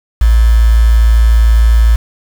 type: tone with quantisation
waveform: sine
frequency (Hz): 56.4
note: A1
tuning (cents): +44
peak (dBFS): -4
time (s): 0.21-1.96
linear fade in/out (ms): 5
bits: 4
effects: none